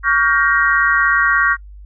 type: chord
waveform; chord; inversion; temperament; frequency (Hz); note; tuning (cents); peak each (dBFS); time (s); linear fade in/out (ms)
sine; G half-diminished seventh; second; just; 1128.9 / 1411.2 / 1568 / 1881.6; Db6 / F6 / G6 / Bb6; +31 / +18 / 0 / +16; -17; 0.03-1.57; 50
effects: noise-tail reverb RT60 0.1 s tail -26 dB re dry + added 50 Hz sine -34 dBFS peak until 1.85 s